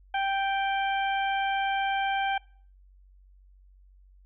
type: harmonic tone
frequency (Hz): 784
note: G5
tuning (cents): 0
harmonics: 1 / 2 / 3 / 4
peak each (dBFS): -26 / -32 / -36 / -38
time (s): 0.14-2.38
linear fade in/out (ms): 5
effects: noise-tail reverb RT60 0.5 s tail -24 dB re dry + added 47 Hz sine -53 dBFS peak until 4.25 s